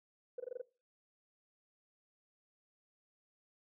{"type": "tone bursts", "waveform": "sine", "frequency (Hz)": 494.3, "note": "B4", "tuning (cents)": 1, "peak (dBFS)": -37, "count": 6, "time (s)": [0.38, 0.616], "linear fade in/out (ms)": 5, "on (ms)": 21, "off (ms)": 22, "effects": ["noise-tail reverb RT60 0.3 s tail -19 dB re dry", "tanh soft clip ceiling -34 dBFS"]}